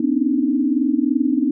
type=tone cluster; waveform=sine; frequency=246 / 268.3 / 286.4 / 309.6 Hz; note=B3 / C4 / D4 / D#4; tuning=-7 / +44 / -43 / -9 cents; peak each=-21 dBFS; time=0-1.51 s; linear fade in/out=5 ms; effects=none